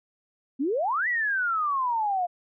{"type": "exponential two-way sweep", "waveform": "sine", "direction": "up then down", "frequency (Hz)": [249.8, 1997, 694], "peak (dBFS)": -23, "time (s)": [0.59, 2.27], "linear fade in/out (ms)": 20, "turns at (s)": 1.08, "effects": []}